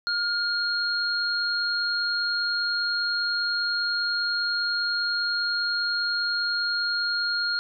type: tone pair together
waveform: sine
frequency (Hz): 1420 / 4255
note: F6 / C8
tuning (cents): +28 / +28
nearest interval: octave + perfect fifth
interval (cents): 1900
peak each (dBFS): -26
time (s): 0.07-7.59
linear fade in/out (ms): 0
effects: none